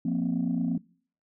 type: chord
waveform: sine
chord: F suspended fourth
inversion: none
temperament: equal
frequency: 174.61 / 233.1 / 261.6 Hz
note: F3 / Bb3 / C4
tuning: 0 / 0 / 0 cents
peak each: -28 dBFS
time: 0.05-0.78 s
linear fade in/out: 5 ms
effects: noise-tail reverb RT60 0.5 s tail -24 dB re dry + tanh soft clip ceiling -19 dBFS